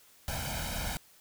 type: noise with comb filter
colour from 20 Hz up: pink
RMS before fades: -35 dBFS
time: 0.28-0.97 s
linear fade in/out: 0 ms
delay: 1.3 ms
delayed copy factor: +0.8
effects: white hiss -60 dBFS RMS until 1.2 s

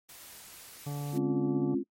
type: noise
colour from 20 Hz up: white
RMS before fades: -49 dBFS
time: 0.09-1.18 s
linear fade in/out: 2 ms
type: harmonic tone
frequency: 144.3 Hz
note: D3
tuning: 30 cents flat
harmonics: 1 / 2 / 3 / 4 / 5 / 6 / 8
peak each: -33 / -43 / -47 / -50 / -48 / -50 / -54 dBFS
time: 0.86-1.75 s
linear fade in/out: 10 ms
type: chord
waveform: sine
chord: Db major seventh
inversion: second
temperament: equal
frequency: 207.7 / 261.6 / 277.2 / 349.2 Hz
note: Ab3 / C4 / Db4 / F4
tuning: 0 / 0 / 0 / 0 cents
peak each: -36 / -32 / -31 / -31 dBFS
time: 1.12-1.84 s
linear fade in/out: 50 ms
effects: noise-tail reverb RT60 0.1 s tail -22 dB re dry + MP3 64 kbps

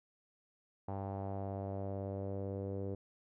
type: tone with low-pass filter sweep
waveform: sawtooth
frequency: 98 Hz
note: G2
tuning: in tune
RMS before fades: -40 dBFS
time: 0.88-2.95 s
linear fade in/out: 5 ms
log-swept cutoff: 810 to 460 Hz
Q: 3.6
effects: none

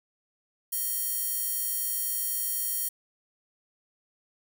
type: tone with high-pass filter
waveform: square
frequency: 628 Hz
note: D#5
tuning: 16 cents sharp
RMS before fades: -30 dBFS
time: 0.72-2.89 s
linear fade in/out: 10 ms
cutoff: 11000 Hz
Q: 1.2
effects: none

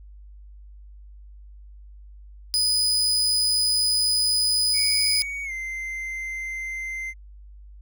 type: tone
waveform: 35% pulse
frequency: 4978 Hz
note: D#8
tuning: in tune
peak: -18 dBFS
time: 2.54-5.22 s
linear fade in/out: 0 ms
type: tone with pitch glide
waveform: triangle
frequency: 2243 to 2081 Hz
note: C#7 to C7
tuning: +20 to -10 cents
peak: -27 dBFS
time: 4.73-7.14 s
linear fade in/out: 50 ms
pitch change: -130 cents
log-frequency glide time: 5.44-5.52 s
effects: added 50 Hz sine -42 dBFS peak until 7.81 s

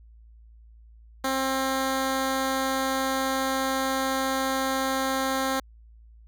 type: tone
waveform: 10% pulse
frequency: 265.8 Hz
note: C4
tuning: 27 cents sharp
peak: -16 dBFS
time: 1.24-5.6 s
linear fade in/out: 5 ms
effects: added 56 Hz sine -48 dBFS peak until 6.27 s

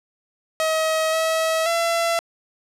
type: tone with pitch steps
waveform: sawtooth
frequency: 636 / 644 / 675 Hz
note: D#5 / E5 / E5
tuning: +38 / -41 / +41 cents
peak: -15 dBFS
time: 0.6-2.19 s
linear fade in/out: 0 ms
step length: 530 ms
effects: low-pass 12000 Hz 12 dB/octave

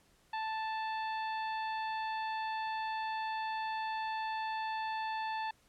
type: harmonic tone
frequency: 880 Hz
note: A5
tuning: in tune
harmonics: 1 / 2 / 3 / 4 / 5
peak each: -35 / -43 / -47 / -51 / -53 dBFS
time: 0.33-5.51 s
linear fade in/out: 5 ms
effects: pink hiss -68 dBFS RMS until 5.68 s + low-pass 12000 Hz 12 dB/octave

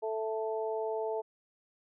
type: harmonic tone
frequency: 220 Hz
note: A3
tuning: in tune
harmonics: 2 / 3 / 4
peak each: -33 / -37 / -39 dBFS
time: 0.02-1.22 s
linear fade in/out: 20 ms
effects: none

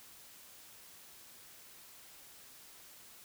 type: silence
effects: white hiss -56 dBFS RMS until 3.24 s

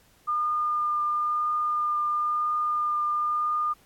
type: tone with vibrato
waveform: sine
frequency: 1209 Hz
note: D6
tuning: 50 cents sharp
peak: -23 dBFS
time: 0.27-3.74 s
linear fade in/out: 20 ms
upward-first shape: triangle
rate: 0.99 Hz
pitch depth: 12 cents each way
effects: pink hiss -60 dBFS RMS until 3.85 s + AAC 64 kbps

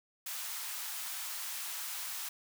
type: high-pass noise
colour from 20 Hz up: white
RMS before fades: -40 dBFS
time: 0.26-2.29 s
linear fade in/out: 5 ms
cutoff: 800 Hz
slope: 24 dB/octave
effects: none

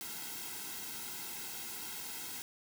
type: noise with comb filter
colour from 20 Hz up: white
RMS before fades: -43 dBFS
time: 0.01-2.42 s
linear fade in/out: 0 ms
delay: 1.7 ms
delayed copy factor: -0.9
effects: none

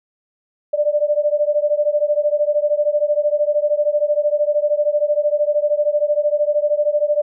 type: beating tone pair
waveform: sine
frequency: 587.3 / 600.3 Hz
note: D5 / D5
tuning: 0 / +38 cents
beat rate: 13 Hz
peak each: -17 / -18 dBFS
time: 0.73-7.22 s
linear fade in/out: 10 ms
effects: none

